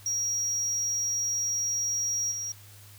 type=tone with level steps; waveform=triangle; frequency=5680 Hz; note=F8; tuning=28 cents sharp; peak=-25 / -30 dBFS; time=0.06-2.52 s; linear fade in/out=2 ms; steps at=2.31 s; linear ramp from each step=10 ms; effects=added 101 Hz sine -50 dBFS peak until 2.98 s + white hiss -53 dBFS RMS until 2.98 s